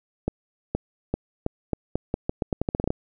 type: accelerating click train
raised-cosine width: 2 ms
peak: -10 dBFS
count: 17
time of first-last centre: 0.28-2.904 s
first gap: 470 ms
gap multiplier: 0.83
effects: none